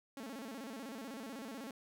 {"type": "tone with vibrato", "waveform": "sawtooth", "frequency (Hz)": 246.9, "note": "B3", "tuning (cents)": 0, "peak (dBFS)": -40, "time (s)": [0.17, 1.71], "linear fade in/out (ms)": 2, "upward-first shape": "square", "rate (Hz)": 16, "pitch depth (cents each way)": 190, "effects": []}